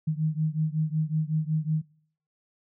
sine beating tone pair, 154 / 159.4 Hz, D#3 / D#3, -17 / +42 cents, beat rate 5.4 Hz, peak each -26 / -28 dBFS, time 0.07-1.82 s, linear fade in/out 10 ms, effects noise-tail reverb RT60 0.6 s tail -23 dB re dry

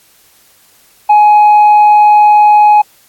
sine tone with tanh clipping, 839 Hz, G#5, 17 cents sharp, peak -3 dBFS, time 1.09-2.82 s, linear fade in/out 10 ms, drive 2 dB, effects white hiss -47 dBFS RMS until 3.08 s + AAC 64 kbps

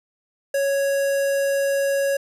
square tone with notch filter, 554.4 Hz, C#5, in tune, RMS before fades -21 dBFS, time 0.54-2.17 s, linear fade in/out 5 ms, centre 3600 Hz, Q 1.2, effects resampled to 32000 Hz + 9-bit

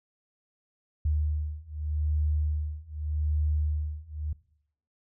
sine beating tone pair, 75.3 / 76.13 Hz, D2 / D#2, +44 / -37 cents, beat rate 0.83 Hz, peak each -29 / -28 dBFS, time 1.05-4.33 s, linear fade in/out 5 ms, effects noise-tail reverb RT60 0.7 s tail -21 dB re dry

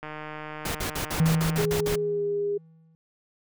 click train, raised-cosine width 0.5 ms, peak -22 dBFS, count 247, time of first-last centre 0.03-1.638 s, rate 153 Hz
pink noise bursts, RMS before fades -30 dBFS, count 9, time 0.65-1.958 s, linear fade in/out 5 ms, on 100 ms, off 51 ms
triangle tone with exponential decay, 161.7 Hz, E3, 33 cents flat, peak -15 dBFS, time 1.2-2.95 s, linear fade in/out 0 ms, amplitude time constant 380 ms
sine tone with pitch glide, 415.3 to 407.5 Hz, G#4 to G#4, 0 to -33 cents, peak -24 dBFS, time 1.58-2.58 s, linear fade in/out 10 ms, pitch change -33 cents, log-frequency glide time 1.99-2.22 s
effects none

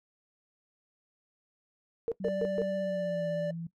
sine tone bursts, 460 Hz, A#4, 23 cents flat, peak -26 dBFS, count 4, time 2.08-2.618 s, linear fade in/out 0 ms, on 37 ms, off 130 ms
sine tone with pitch glide, 190.7 to 166.98 Hz, G3 to E3, -47 to +23 cents, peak -35 dBFS, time 2.2-3.67 s, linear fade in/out 5 ms, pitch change -230 cents, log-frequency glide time 2.79-3.28 s
triangle tone with vibrato, 587.3 Hz, D5, in tune, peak -28 dBFS, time 2.24-3.51 s, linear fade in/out 5 ms, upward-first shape triangle, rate 16 Hz, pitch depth 11 cents each way
effects noise-tail reverb RT60 0.1 s tail -18 dB re dry

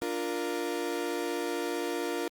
35% pulse chord, Bb major, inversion first, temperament equal, 293.7 / 349.2 / 466.2 Hz, D4 / F4 / Bb4, 0 / 0 / 0 cents, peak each -35 / -32 / -33 dBFS, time 0.02-2.28 s, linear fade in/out 0 ms, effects Opus 48 kbps

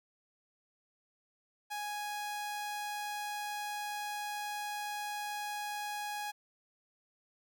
sawtooth tone, 830.6 Hz, G#5, in tune, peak -33 dBFS, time 1.7-6.32 s, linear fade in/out 20 ms, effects none

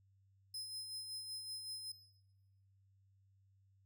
sawtooth tone with tremolo, 5100 Hz, D#8, 42 cents sharp, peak -39 dBFS, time 0.54-1.92 s, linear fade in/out 5 ms, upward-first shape sine, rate 5.3 Hz, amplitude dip 40%, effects noise-tail reverb RT60 1.0 s tail -17 dB re dry + added 97 Hz sine -68 dBFS peak until 3.85 s

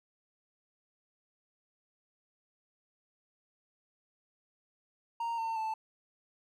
triangle tone with pitch steps, 928 / 904.2 / 881 Hz, A#5 / A5 / A5, -8 / +47 / +2 cents, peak -30 dBFS, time 5.2-5.74 s, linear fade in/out 5 ms, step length 180 ms, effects none

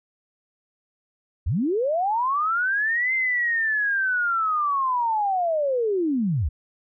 sine linear two-way sweep, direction up then down, 57.7 to 2093 to 57.7 Hz, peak -20 dBFS, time 1.46-6.49 s, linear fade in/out 10 ms, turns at 3.14 s, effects none

